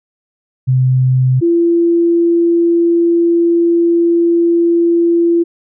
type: tone pair in turn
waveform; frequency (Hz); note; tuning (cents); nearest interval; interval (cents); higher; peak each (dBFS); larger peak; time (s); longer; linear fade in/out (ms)
sine; 128.9 / 339.8; C3 / F4; -26 / -47; octave + perfect fourth; 1679; second; -8; neither; 0.67-1.41 / 1.41-5.44; second; 20
effects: none